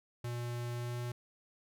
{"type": "tone with pitch glide", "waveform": "square", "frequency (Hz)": [120.2, 121.25], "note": ["B2", "B2"], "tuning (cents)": [-46, -31], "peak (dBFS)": -37, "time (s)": [0.24, 1.12], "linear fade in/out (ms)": 5, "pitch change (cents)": 15, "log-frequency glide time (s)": [0.73, 0.99], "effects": []}